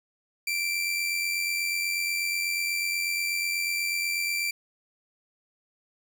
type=tone with amplitude modulation; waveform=sawtooth; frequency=2349 Hz; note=D7; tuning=in tune; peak=-21 dBFS; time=0.47-4.51 s; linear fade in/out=5 ms; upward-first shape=sine; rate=88.2 Hz; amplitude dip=40%; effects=none